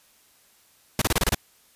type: noise bursts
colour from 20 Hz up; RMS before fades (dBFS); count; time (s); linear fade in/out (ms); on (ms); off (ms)
pink; -21; 7; 0.99-1.347; 2; 27; 28
effects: white hiss -59 dBFS RMS until 1.75 s + resampled to 32000 Hz